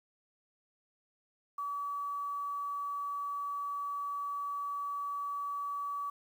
sine tone with quantisation, 1143 Hz, D6, 47 cents flat, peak -34 dBFS, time 1.58-6.1 s, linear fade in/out 5 ms, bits 10, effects none

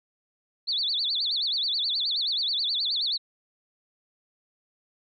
sine tone with vibrato, 3956 Hz, B7, 2 cents sharp, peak -24 dBFS, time 0.67-3.18 s, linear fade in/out 20 ms, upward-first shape sine, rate 9.4 Hz, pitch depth 270 cents each way, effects none

